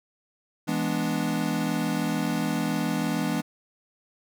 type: chord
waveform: square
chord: E dominant seventh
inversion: none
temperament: equal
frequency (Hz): 164.81 / 207.7 / 246.9 / 293.7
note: E3 / G#3 / B3 / D4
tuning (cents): 0 / 0 / 0 / 0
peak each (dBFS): -31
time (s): 0.67-3.42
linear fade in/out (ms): 20
effects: none